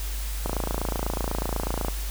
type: click train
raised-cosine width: 1 ms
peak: -13 dBFS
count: 41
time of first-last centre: 0.46-1.883 s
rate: 28.1 Hz
effects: added 50 Hz sine -28 dBFS peak until 2.1 s + white hiss -38 dBFS RMS until 2.1 s